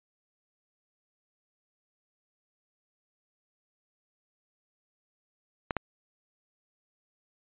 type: clicks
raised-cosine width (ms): 0.5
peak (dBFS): -13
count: 2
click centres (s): 5.708 / 5.767
effects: resampled to 8000 Hz